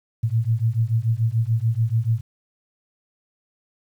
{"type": "beating tone pair", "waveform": "sine", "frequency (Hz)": [110.3, 117.2], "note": ["A2", "A#2"], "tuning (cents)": [5, 10], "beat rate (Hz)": 6.9, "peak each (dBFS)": -21, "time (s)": [0.23, 2.21], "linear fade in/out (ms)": 10, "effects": ["9-bit"]}